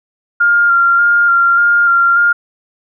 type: tone with vibrato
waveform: sine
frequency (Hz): 1396.9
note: F6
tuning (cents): 0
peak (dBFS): -7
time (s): 0.4-2.33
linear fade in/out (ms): 10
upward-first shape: square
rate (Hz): 1.7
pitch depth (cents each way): 16
effects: none